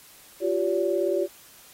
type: tone cluster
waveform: sine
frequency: 349.2 / 388 / 571 Hz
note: F4 / G4 / D5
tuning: 0 / -18 / -49 cents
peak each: -26 dBFS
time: 0.4-1.28 s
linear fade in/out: 50 ms
effects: white hiss -51 dBFS RMS until 1.73 s + AAC 48 kbps